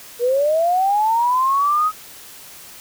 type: linear sweep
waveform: sine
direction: up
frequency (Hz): 466.2 to 1276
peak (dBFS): -14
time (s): 0.19-1.92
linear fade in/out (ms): 50
effects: white hiss -40 dBFS RMS until 2.8 s